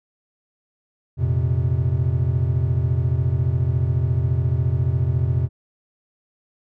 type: chord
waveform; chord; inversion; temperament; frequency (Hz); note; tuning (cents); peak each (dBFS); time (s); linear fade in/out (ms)
triangle; F suspended fourth; none; equal; 87.31 / 116.54 / 130.81; F2 / Bb2 / C3; 0 / 0 / 0; -20 / -21 / -19; 1.17-5.49; 50
effects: none

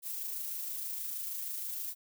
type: noise with amplitude modulation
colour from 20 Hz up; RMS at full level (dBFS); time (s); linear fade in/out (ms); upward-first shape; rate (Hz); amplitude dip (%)
violet; -37; 0.02-1.95; 50; sine; 26.4; 30
effects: none

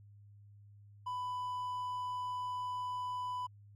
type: tone with hard clipping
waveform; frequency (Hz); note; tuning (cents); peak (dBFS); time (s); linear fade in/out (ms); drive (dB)
triangle; 996; B5; +14; -37; 1.06-3.47; 10; 6
effects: added 102 Hz sine -55 dBFS peak until 3.75 s

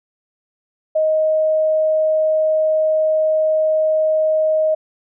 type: tone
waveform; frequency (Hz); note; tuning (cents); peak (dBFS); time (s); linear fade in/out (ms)
sine; 626; D#5; +10; -13; 0.95-4.75; 10
effects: none

